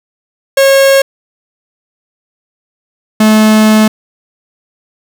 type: tone pair in turn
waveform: 45% pulse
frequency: 545 / 216.3 Hz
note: C#5 / A3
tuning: -29 / -29 cents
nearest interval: octave + major third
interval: 1600 cents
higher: first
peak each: -4 dBFS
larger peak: neither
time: 0.57-1.02 / 3.2-3.88 s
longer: second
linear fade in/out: 5 ms
effects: none